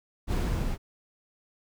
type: noise with level ramp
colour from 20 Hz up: brown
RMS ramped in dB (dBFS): -25 to -31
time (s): 0.27-0.78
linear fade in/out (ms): 50
effects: none